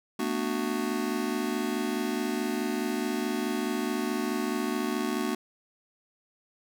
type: chord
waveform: square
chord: B minor seventh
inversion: third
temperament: just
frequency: 222.2 / 246.9 / 296.3 / 370.4 Hz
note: A3 / B3 / D4 / F#4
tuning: +17 / 0 / +15 / +2 cents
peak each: -34 dBFS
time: 0.19-5.35 s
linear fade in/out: 5 ms
effects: none